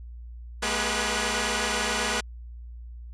5% pulse tone cluster, 210.7 / 240.1 / 393.7 / 488 / 1480 Hz, G#3 / B3 / G4 / B4 / F#6, +25 / -49 / +8 / -21 / 0 cents, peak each -18 / -20 / -23 / -19 / -21 dBFS, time 0.62-2.21 s, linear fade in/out 10 ms, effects added 59 Hz sine -38 dBFS peak until 3.13 s + resampled to 22050 Hz

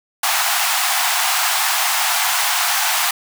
pink high-pass noise, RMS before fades -18 dBFS, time 0.23-3.11 s, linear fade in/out 5 ms, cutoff 690 Hz, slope 96 dB/octave, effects none

